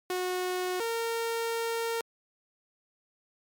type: tone pair in turn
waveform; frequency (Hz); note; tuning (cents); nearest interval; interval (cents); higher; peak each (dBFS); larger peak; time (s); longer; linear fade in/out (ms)
sawtooth; 365 / 459.9; F#4 / A#4; -24 / -23; major third; 401; second; -25; neither; 0.1-0.8 / 0.8-2.01; second; 2
effects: MP3 96 kbps